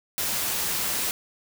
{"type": "noise", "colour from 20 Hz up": "white", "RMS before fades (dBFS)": -27, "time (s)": [0.18, 1.11], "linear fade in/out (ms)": 0, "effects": []}